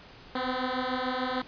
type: beating tone pair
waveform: 10% pulse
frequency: 251.8 / 258.6 Hz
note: B3 / C4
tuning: +34 / -20 cents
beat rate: 6.8 Hz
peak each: -23 dBFS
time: 0.35-1.42 s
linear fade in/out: 5 ms
effects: pink hiss -50 dBFS RMS until 1.47 s + resampled to 11025 Hz